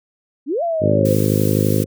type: exponential two-way sweep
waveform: sine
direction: up then down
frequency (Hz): 249.3 to 694 to 504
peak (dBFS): -17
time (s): 0.46-1.17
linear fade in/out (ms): 50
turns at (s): 0.63
type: harmonic tone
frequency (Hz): 51.91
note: G#1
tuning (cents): 0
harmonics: 2 / 3 / 4 / 5 / 6 / 7 / 8 / 9 / 10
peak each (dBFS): -19 / -21 / -22 / -23 / -24 / -24 / -25 / -26 / -26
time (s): 0.8-1.86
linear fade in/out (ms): 50
type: noise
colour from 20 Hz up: blue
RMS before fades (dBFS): -30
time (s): 1.05-1.84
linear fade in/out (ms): 5
effects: none